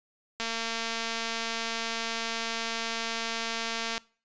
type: click train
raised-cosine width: 0.2 ms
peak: -15 dBFS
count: 817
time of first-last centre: 0.4-3.979 s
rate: 228 Hz
effects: noise-tail reverb RT60 0.4 s tail -22 dB re dry + resampled to 16000 Hz